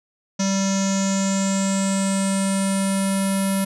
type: tone with low-pass filter sweep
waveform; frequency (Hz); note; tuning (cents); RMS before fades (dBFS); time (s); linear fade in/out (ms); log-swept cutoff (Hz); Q
square; 194.4; G3; -14; -21; 0.39-3.65; 10; 6100 to 11000; 7.8
effects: none